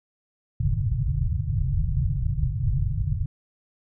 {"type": "low-pass noise", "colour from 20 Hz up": "white", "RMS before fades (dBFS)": -24, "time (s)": [0.6, 3.26], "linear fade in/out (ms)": 5, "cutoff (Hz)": 150, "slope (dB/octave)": 96, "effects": []}